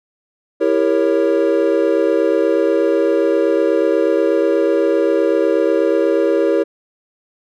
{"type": "chord", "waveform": "triangle", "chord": "E diminished seventh", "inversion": "none", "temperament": "equal with one note detuned", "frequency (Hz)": [329.6, 398.2, 466.2, 554.4], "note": ["E4", "G4", "Bb4", "Db5"], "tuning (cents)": [0, 27, 0, 0], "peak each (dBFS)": -16, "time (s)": [0.6, 6.64], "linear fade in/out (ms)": 20, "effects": []}